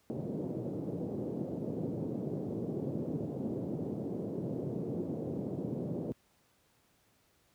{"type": "band-pass noise", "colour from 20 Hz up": "pink", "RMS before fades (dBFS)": -37, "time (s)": [0.1, 6.12], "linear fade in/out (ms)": 0, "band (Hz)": [130, 490], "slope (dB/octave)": 24, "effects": ["pink hiss -70 dBFS RMS until 7.54 s", "high-pass 60 Hz 12 dB/octave"]}